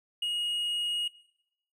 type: tone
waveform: triangle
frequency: 2879 Hz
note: F#7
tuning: 48 cents flat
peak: -26 dBFS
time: 0.22-1.08 s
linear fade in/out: 5 ms
effects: noise-tail reverb RT60 0.8 s tail -19 dB re dry